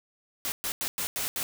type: noise bursts at uneven times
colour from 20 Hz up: white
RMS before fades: -31 dBFS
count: 6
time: 0.45-0.52 / 0.64-0.72 / 0.81-0.88 / 0.98-1.07 / 1.16-1.28 / 1.36-1.43 s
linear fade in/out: 0 ms
effects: none